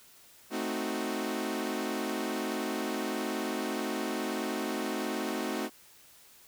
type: chord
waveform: sawtooth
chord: A diminished seventh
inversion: none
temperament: equal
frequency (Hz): 220 / 261.6 / 311.1 / 370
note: A3 / C4 / Eb4 / Gb4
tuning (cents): 0 / 0 / 0 / 0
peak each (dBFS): -33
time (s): 0.5-5.7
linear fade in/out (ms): 50
effects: white hiss -57 dBFS RMS until 6.47 s